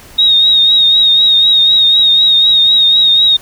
sine tone with vibrato, 3750 Hz, A#7, 10 cents sharp, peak -5 dBFS, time 0.18-3.37 s, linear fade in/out 10 ms, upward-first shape triangle, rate 4 Hz, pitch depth 52 cents each way, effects pink hiss -37 dBFS RMS until 3.41 s

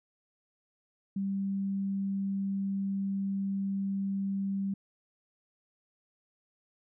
sine tone, 196 Hz, G3, in tune, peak -29 dBFS, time 1.16-4.74 s, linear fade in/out 5 ms, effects none

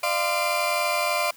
35% pulse tone cluster, 600 / 692 / 1036 / 2377 Hz, D5 / F5 / C6 / D7, +37 / -16 / -17 / +20 cents, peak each -26 dBFS, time 0.03-1.31 s, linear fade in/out 5 ms, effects white hiss -51 dBFS RMS until 1.36 s

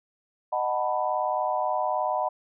sine chord, B dominant seventh, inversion first, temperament just, 617.4 / 740.8 / 889 / 987.8 Hz, D#5 / F#5 / A5 / B5, -14 / +2 / +18 / 0 cents, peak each -29 / -28 / -32 / -29 dBFS, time 0.52-2.29 s, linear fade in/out 10 ms, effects none

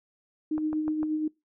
sine tone with tremolo, 308.8 Hz, D#4, 13 cents flat, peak -24 dBFS, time 0.51-1.28 s, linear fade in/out 5 ms, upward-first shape sine, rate 8.4 Hz, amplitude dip 40%
click train, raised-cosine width 1 ms, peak -24 dBFS, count 4, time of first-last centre 0.58-1.03 s, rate 6.66 Hz
effects noise-tail reverb RT60 0.2 s tail -23 dB re dry

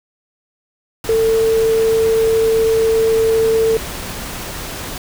sine tone in noise, 448 Hz, A4, 31 cents sharp, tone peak -11 dBFS, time 1.09-3.77 s, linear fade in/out 2 ms, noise pink, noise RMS -27 dBFS, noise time 1.04-4.98 s, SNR +13 dB, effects none

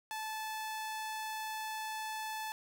sawtooth tone, 871 Hz, A5, 18 cents flat, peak -34 dBFS, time 0.11-2.52 s, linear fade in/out 0 ms, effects none

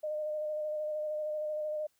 sine tone with vibrato, 609 Hz, D#5, 37 cents flat, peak -32 dBFS, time 0.03-1.87 s, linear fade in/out 10 ms, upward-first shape square, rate 13 Hz, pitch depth 15 cents each way, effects white hiss -74 dBFS RMS until 1.99 s

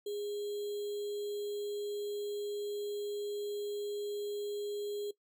sine tone with sample-and-hold, 411.8 Hz, G#4, 15 cents flat, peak -35 dBFS, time 0.06-5.11 s, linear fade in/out 5 ms, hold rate 3675 Hz, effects noise-tail reverb RT60 0.1 s tail -19 dB re dry

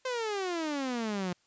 sawtooth exponential sweep, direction down, 523.3 to 174.61 Hz, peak -27 dBFS, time 0.05-1.33 s, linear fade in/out 5 ms, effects white hiss -69 dBFS RMS until 1.46 s + resampled to 16000 Hz

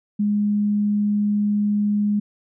sine tone, 207 Hz, G#3, 5 cents flat, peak -17 dBFS, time 0.19-2.2 s, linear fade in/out 10 ms, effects none

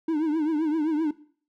triangle tone with vibrato, 311.1 Hz, D#4, in tune, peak -20 dBFS, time 0.08-1.11 s, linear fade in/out 5 ms, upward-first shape triangle, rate 7.7 Hz, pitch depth 120 cents each way, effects noise-tail reverb RT60 0.5 s tail -18 dB re dry

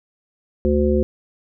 harmonic tone, 73.42 Hz, D2, in tune, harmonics 1 / 3 / 5 / 7, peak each -20 / -20 / -19 / -22 dBFS, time 0.65-1.03 s, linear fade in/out 0 ms, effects none

